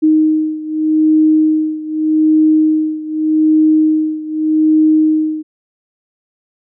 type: beating tone pair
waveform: sine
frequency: 311.1 / 311.93 Hz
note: D#4 / D#4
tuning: 0 / +4 cents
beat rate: 0.83 Hz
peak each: -11 / -14 dBFS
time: 0.02-5.43 s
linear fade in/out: 20 ms
effects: none